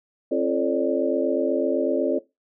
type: tone cluster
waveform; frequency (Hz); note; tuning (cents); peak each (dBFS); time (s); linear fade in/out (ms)
sine; 267.6 / 342.1 / 437.5 / 547 / 595; C4 / F4 / A4 / C#5 / D5; +39 / -36 / -10 / -23 / +22; -26; 0.31-2.19; 10
effects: noise-tail reverb RT60 0.2 s tail -18 dB re dry